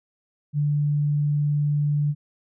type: tone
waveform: sine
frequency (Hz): 146.83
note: D3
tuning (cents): 0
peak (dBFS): -19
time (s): 0.53-2.15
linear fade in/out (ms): 50
effects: none